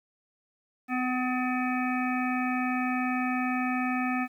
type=harmonic tone with a mistuned harmonic; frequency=253.3 Hz; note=B3; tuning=44 cents sharp; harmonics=1 / 3 / 5 / 7 / 9 / 10; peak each=-28 / -33 / -35 / -36 / -38 / -38 dBFS; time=0.88-4.28 s; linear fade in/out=50 ms; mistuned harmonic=3; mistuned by=-16 cents; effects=10-bit